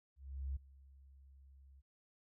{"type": "tone with ADSR envelope", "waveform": "sine", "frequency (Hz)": 67.7, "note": "C#2", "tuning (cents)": -40, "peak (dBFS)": -36, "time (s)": [0.16, 1.82], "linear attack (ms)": 400, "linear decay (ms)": 11, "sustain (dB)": -22, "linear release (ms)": 29, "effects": []}